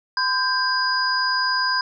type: tone cluster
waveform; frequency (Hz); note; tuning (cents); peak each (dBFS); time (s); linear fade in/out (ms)
sine; 1020 / 1581 / 4930; C6 / G6 / D#8; -44 / +14 / -17; -23; 0.17-1.81; 2
effects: none